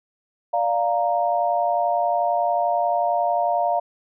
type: chord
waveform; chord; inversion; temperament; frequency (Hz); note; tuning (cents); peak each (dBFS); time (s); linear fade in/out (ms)
sine; Bb major; first; equal; 587.3 / 698.5 / 932.3; D5 / F5 / Bb5; 0 / 0 / 0; -25 / -20 / -25; 0.53-3.8; 10
effects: none